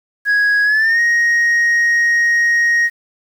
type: tone with pitch glide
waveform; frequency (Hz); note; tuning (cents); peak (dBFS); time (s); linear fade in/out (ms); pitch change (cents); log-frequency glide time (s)
sine; 1661.2 to 1875.4; G#6 to A#6; 0 to +10; -8; 0.25-2.9; 50; +210; 0.64-1
effects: tanh soft clip ceiling -10 dBFS + 7-bit